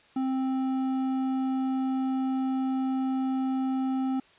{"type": "tone with hard clipping", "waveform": "sine", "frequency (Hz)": 262.9, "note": "C4", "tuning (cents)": 8, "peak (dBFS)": -27, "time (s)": [0.16, 4.2], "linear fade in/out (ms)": 5, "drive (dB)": 8, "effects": ["white hiss -58 dBFS RMS until 4.38 s", "resampled to 8000 Hz"]}